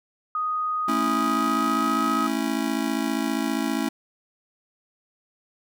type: tone with pitch glide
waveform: sine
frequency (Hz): 1244.5 to 1269.2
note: D#6 to D#6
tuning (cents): 0 to +34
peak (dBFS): -23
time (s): 0.35-2.27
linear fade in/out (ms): 2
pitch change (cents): +34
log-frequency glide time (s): 1.05-2.04
type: chord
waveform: square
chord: A major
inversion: none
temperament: just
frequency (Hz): 220 / 275 / 330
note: A3 / C#4 / E4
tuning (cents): 0 / -14 / +2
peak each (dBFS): -29 / -27 / -30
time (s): 0.88-3.89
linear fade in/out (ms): 5
effects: none